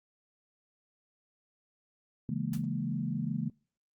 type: chord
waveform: sine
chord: A# half-diminished seventh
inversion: first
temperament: equal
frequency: 138.59 / 164.81 / 207.7 / 233.1 Hz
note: C#3 / E3 / G#3 / A#3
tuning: 0 / 0 / 0 / 0 cents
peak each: -36 dBFS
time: 2.29-3.5 s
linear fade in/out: 2 ms
type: noise with exponential decay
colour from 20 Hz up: white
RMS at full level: -41 dBFS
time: 2.53-2.64 s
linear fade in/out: 5 ms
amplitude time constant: 23 ms
effects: noise-tail reverb RT60 0.4 s tail -26 dB re dry + Opus 48 kbps